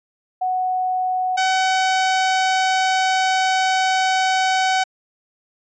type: tone pair in turn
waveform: sine / sawtooth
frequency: 740 / 754.7 Hz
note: F#5 / F#5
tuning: 0 / +34 cents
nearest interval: unison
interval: 34 cents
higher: second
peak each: -18 / -12 dBFS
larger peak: second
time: 0.41-1.37 / 1.37-4.84 s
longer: second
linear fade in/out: 10 ms
effects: resampled to 16000 Hz